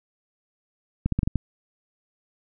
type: clicks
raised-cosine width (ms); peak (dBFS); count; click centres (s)
5; -10; 6; 1.06 / 1.123 / 1.19 / 1.232 / 1.275 / 1.357
effects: none